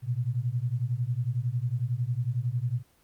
sine beating tone pair, 116.54 / 127.54 Hz, A#2 / C3, 0 / -44 cents, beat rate 11 Hz, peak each -29 dBFS, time 0.02-2.83 s, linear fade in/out 50 ms, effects pink hiss -64 dBFS RMS until 3.03 s + Opus 32 kbps

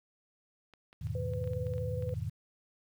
clicks, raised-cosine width 0.3 ms, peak -39 dBFS, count 12, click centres 0.737 / 0.929 / 1.07 / 1.336 / 1.441 / 1.475 / 1.534 / 1.668 / 1.737 / 1.781 / 2.024 / 2.092 s
sine chord, E major seventh, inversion none, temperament equal, 82.41 / 103.83 / 123.47 / 155.56 Hz, E2 / G#2 / B2 / D#3, 0 / 0 / 0 / 0 cents, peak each -39 / -37 / -39 / -41 dBFS, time 1.01-2.3 s, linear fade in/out 10 ms
sine tone with vibrato, 501 Hz, B4, 25 cents sharp, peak -37 dBFS, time 1.15-2.14 s, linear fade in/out 2 ms, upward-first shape square, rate 17 Hz, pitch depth 12 cents each way
effects 10-bit

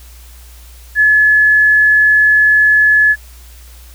sine tone, 1711 Hz, A6, 49 cents flat, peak -6 dBFS, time 0.95-3.16 s, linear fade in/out 50 ms, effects added 60 Hz sine -35 dBFS peak until 3.94 s + white hiss -43 dBFS RMS until 3.94 s

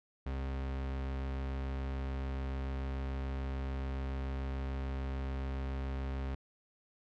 40% pulse tone, 66.9 Hz, C2, 39 cents sharp, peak -34 dBFS, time 0.26-6.35 s, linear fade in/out 5 ms, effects low-pass 3000 Hz 12 dB/octave

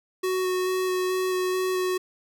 square tone with vibrato, 370 Hz, F#4, in tune, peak -24 dBFS, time 0.23-1.98 s, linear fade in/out 10 ms, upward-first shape square, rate 2.3 Hz, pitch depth 9 cents each way, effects none

